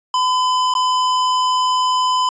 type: tone with dropouts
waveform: square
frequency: 1011 Hz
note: B5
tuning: 40 cents sharp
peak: -15 dBFS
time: 0.14-2.29 s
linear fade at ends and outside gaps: 2 ms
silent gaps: 0.739-0.751 s
effects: resampled to 16000 Hz